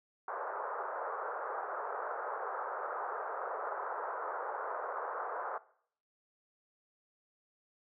white band-pass noise, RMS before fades -39 dBFS, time 0.28-5.58 s, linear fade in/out 2 ms, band 430 to 1400 Hz, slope 48 dB/octave, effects noise-tail reverb RT60 0.6 s tail -19 dB re dry

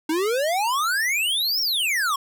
square exponential two-way sweep, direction up then down, 303 to 5600 to 1064 Hz, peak -21 dBFS, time 0.09-2.16 s, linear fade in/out 5 ms, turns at 1.61 s, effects none

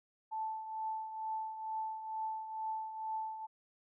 sine tone with tremolo, 878 Hz, A5, 4 cents flat, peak -34 dBFS, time 0.31-3.47 s, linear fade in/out 20 ms, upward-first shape triangle, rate 2.2 Hz, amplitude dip 65%, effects none

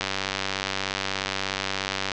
click train, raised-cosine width 0.2 ms, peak -8 dBFS, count 205, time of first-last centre 0.01-2.117 s, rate 96.8 Hz, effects low-pass 6000 Hz 12 dB/octave

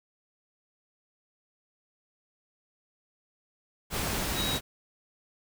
sine tone in noise, 3823 Hz, A#7, 43 cents sharp, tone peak -31 dBFS, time 4.34-4.6 s, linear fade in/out 50 ms, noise pink, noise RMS -31 dBFS, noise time 3.9-4.61 s, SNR -3 dB, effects none

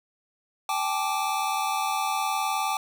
square chord, G suspended second, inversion none, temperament equal with one note detuned, 784 / 863.4 / 1174.7 Hz, G5 / A5 / D6, 0 / -33 / 0 cents, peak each -30 dBFS, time 0.69-2.77 s, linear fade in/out 2 ms, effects none

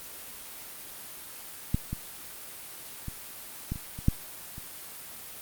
clicks, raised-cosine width 5 ms, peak -12 / -19 / -22 / -18 / -27 / -26 / -8 / -28 dBFS, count 8, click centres 1.745 / 1.93 / 3.083 / 3.72 / 3.758 / 3.989 / 4.084 / 4.581 s, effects white hiss -43 dBFS RMS until 5.41 s + Opus 32 kbps

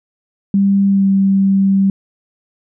sine tone with pitch glide, 197.6 to 194.77 Hz, G3 to G3, +14 to -11 cents, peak -9 dBFS, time 0.54-1.9 s, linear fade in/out 2 ms, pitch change -25 cents, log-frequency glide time 0.88-1.06 s, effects none

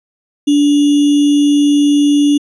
sine tone with sample-and-hold, 289.8 Hz, D4, 23 cents flat, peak -7 dBFS, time 0.47-2.38 s, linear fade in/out 10 ms, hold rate 3150 Hz, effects resampled to 22050 Hz

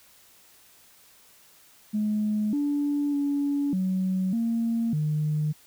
sine tone with pitch steps, 211.7 / 288.9 / 284.5 / 187.2 / 230.1 / 151.8 Hz, G#3 / D4 / C#4 / F#3 / A#3 / D#3, +33 / -28 / +45 / +20 / -22 / -42 cents, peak -22 dBFS, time 1.93-5.53 s, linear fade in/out 20 ms, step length 600 ms, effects tanh soft clip ceiling -18 dBFS + white hiss -56 dBFS RMS until 5.66 s

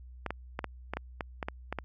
clicks, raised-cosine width 0.5 ms, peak -18 dBFS, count 11, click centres 0.263 / 0.306 / 0.591 / 0.643 / 0.936 / 0.97 / 1.208 / 1.428 / 1.485 / 1.726 / 1.787 s, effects added 62 Hz sine -46 dBFS peak until 1.84 s

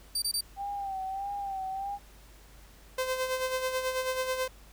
25% pulse tone bursts, 4649 Hz, D8, 18 cents flat, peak -23 dBFS, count 3, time 0.15-0.409 s, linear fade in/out 5 ms, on 71 ms, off 23 ms
sine tone with vibrato, 784 Hz, G5, in tune, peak -32 dBFS, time 0.56-1.99 s, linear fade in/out 50 ms, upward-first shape sine, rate 1.6 Hz, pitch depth 55 cents each way
sawtooth tone with tremolo, 516 Hz, C5, 24 cents flat, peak -23 dBFS, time 2.98-4.48 s, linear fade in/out 5 ms, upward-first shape sine, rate 9.2 Hz, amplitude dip 55%
effects added 50 Hz sine -53 dBFS peak until 4.72 s + pink hiss -57 dBFS RMS until 4.72 s

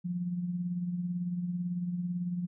sine tone with tremolo, 176.9 Hz, F3, 23 cents sharp, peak -28 dBFS, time 0.04-2.47 s, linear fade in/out 20 ms, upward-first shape triangle, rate 18 Hz, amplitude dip 55%, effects none

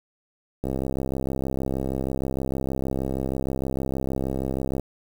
click train, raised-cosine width 2 ms, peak -14 dBFS, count 277, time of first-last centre 0.64-4.797 s, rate 66.4 Hz, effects 7-bit

